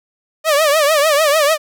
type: tone with vibrato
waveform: sawtooth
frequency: 602 Hz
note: D5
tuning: 43 cents sharp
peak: -7 dBFS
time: 0.44-1.58 s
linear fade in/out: 50 ms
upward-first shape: triangle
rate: 6.7 Hz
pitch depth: 150 cents each way
effects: none